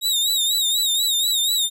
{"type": "tone with vibrato", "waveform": "sawtooth", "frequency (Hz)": 3773, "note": "A#7", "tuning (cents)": 20, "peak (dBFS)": -15, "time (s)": [0.01, 1.7], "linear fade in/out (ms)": 50, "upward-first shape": "sine", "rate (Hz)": 4.1, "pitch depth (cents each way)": 84, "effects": []}